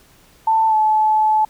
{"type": "tone with pitch glide", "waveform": "sine", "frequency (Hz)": [888, 863.7], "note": ["A5", "A5"], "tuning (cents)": [16, -32], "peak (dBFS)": -12, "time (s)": [0.47, 1.45], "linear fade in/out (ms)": 5, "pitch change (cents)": -48, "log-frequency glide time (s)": [0.68, 0.75], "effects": ["pink hiss -51 dBFS RMS until 1.49 s"]}